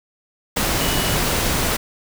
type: tone in noise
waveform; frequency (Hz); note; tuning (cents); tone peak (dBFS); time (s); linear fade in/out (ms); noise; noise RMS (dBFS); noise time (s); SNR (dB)
sine; 2940; F#7; -12; -28; 0.8-1.16; 10; pink; -20; 0.56-1.77; -11
effects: none